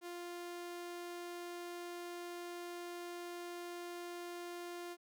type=tone; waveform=sawtooth; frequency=349.3 Hz; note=F4; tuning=in tune; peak=-40 dBFS; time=0.01-4.97 s; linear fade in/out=50 ms; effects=none